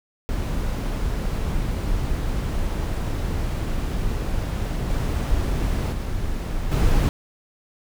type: noise with level steps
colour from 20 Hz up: brown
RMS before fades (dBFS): -24 / -22 / -26 / -18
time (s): 0.29-7.09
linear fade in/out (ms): 0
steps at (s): 4.89 / 5.92 / 6.71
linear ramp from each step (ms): 10
effects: none